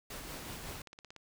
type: noise with tremolo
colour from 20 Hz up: pink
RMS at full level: -43 dBFS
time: 0.1-0.82 s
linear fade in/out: 5 ms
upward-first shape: sine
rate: 5.4 Hz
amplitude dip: 30%
type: click train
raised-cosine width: 0.2 ms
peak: -32 dBFS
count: 10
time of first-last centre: 0.64-1.163 s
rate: 17.2 Hz
effects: none